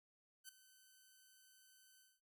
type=tone with ADSR envelope; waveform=5% pulse; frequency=1524 Hz; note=G6; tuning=49 cents flat; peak=-39 dBFS; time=0.44-2.21 s; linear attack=48 ms; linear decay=5 ms; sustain=-16 dB; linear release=210 ms; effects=none